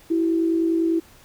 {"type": "tone pair together", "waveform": "sine", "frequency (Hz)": [330, 380], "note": ["E4", "F#4"], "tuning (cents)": [2, 46], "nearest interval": "major second", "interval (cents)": 244, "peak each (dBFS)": [-18, -28], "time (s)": [0.1, 1], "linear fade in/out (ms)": 10, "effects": ["pink hiss -51 dBFS RMS until 1.24 s"]}